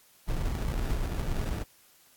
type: noise with sample-and-hold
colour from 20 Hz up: brown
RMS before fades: -30 dBFS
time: 0.27-1.64 s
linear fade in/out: 20 ms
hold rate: 1050 Hz
effects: white hiss -60 dBFS RMS until 2.16 s + AAC 64 kbps